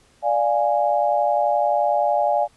sine chord, D diminished, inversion none, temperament equal, 587.3 / 698.5 / 830.6 Hz, D5 / F5 / Ab5, 0 / 0 / 0 cents, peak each -21 dBFS, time 0.22-2.48 s, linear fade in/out 50 ms, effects pink hiss -57 dBFS RMS until 2.56 s + resampled to 24000 Hz

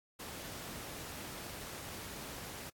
pink noise, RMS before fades -45 dBFS, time 0.19-2.7 s, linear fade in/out 10 ms, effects high-pass 60 Hz 12 dB/octave + AAC 64 kbps

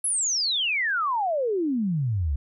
sine exponential sweep, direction down, 11190 to 65.1 Hz, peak -22 dBFS, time 0.04-2.36 s, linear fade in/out 5 ms, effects none

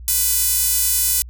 sawtooth tone with high-pass filter, 499 Hz, B4, 18 cents sharp, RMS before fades -18 dBFS, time 0.08-1.22 s, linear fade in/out 0 ms, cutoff 9200 Hz, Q 0.87, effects added 60 Hz sine -33 dBFS peak until 1.29 s

